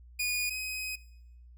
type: tone pair in turn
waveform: sawtooth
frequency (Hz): 2456 / 2519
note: D#7 / D#7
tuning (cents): -23 / +21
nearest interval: unison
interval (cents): 44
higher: second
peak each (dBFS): -25 / -30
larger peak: first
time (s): 0.19-0.5 / 0.5-0.96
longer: second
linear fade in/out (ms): 10
effects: noise-tail reverb RT60 0.8 s tail -21 dB re dry + added 60 Hz sine -50 dBFS peak until 1.57 s